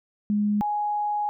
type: tone pair in turn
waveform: sine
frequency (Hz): 207.7 / 833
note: G#3 / G#5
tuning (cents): 0 / +5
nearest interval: 2 octaves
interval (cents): 2405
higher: second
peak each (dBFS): -20 / -23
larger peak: first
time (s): 0.3-0.61 / 0.61-1.29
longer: second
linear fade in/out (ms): 0
effects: none